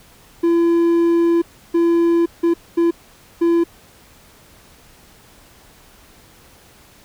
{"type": "tone bursts at uneven times", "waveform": "triangle", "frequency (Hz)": 338.3, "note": "E4", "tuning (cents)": 45, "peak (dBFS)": -10, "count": 5, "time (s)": [[0.43, 1.42], [1.74, 2.26], [2.43, 2.54], [2.77, 2.91], [3.41, 3.64]], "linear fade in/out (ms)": 10, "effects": ["pink hiss -48 dBFS RMS until 7.04 s"]}